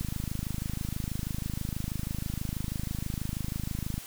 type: click train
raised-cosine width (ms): 5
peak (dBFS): -20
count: 105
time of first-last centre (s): 0.01-3.979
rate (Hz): 26.2
effects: white hiss -45 dBFS RMS until 4.06 s